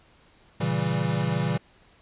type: chord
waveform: square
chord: A# diminished seventh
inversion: none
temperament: equal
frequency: 116.54 / 138.59 / 164.81 / 196 Hz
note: A#2 / C#3 / E3 / G3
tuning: 0 / 0 / 0 / 0 cents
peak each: -31 / -29 / -28 / -32 dBFS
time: 0.6-1.58 s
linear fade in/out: 10 ms
effects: pink hiss -58 dBFS RMS until 2.01 s + resampled to 8000 Hz